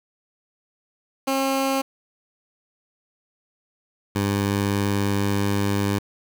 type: tone pair in turn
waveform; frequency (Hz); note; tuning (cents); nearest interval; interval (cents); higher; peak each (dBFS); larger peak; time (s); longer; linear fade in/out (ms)
15% pulse; 269.5 / 100.48; C#4 / G2; -49 / +43; octave + perfect fourth; 1708; first; -14; neither; 1.27-1.82 / 4.15-5.99; second; 10
effects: 7-bit